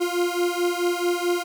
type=beating tone pair; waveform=40% pulse; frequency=349.2 / 353.8 Hz; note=F4 / F4; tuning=0 / +23 cents; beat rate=4.6 Hz; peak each=-23 / -24 dBFS; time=0-1.44 s; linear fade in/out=20 ms; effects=none